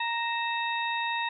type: harmonic tone with a mistuned harmonic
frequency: 932.3 Hz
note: A#5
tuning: in tune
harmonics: 1 / 2 / 3 / 4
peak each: -30 / -33 / -35 / -36 dBFS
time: 0-1.29 s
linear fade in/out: 5 ms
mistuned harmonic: 3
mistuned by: -100 cents
effects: none